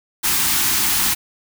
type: band-stop noise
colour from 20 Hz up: white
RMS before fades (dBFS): -18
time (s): 0.23-1.15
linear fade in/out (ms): 20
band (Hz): 380 to 760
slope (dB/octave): 48
effects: none